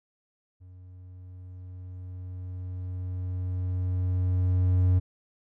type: tone with level ramp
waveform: triangle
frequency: 91.3 Hz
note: F#2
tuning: 23 cents flat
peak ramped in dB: -44 to -16 dBFS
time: 0.6-5 s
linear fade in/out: 20 ms
effects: none